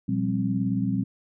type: tone cluster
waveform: sine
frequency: 119.4 / 177.3 / 195.9 / 264.6 Hz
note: A#2 / F3 / G3 / C4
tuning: +42 / +26 / -1 / +20 cents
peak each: -29 / -31 / -26 / -28 dBFS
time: 0.08-1.04 s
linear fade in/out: 10 ms
effects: none